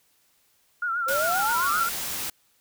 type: tone with vibrato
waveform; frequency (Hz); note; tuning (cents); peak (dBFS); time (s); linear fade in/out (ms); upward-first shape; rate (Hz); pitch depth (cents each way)
sine; 1393; F6; -5; -24; 0.82-1.89; 5; triangle; 7.6; 93
type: exponential sweep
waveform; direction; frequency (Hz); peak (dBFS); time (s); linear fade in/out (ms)
sine; up; 510 to 1451; -25; 1.06-1.87; 50
type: noise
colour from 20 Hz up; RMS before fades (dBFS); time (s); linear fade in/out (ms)
white; -31; 1.08-2.3; 5
effects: white hiss -65 dBFS RMS until 2.6 s